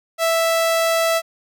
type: tone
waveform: sawtooth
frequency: 659.3 Hz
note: E5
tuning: in tune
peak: -12 dBFS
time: 0.18-1.22 s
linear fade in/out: 50 ms
effects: none